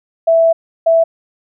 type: tone pair in turn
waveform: sine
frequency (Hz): 659.3 / 659.3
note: E5 / E5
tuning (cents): 0 / 0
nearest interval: unison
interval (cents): 0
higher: neither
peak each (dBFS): -7 / -7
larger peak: neither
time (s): 0.27-0.53 / 0.86-1.04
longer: first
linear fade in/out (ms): 10
effects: none